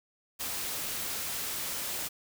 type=noise; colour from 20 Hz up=white; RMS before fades=-35 dBFS; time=0.39-2.09 s; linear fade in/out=20 ms; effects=none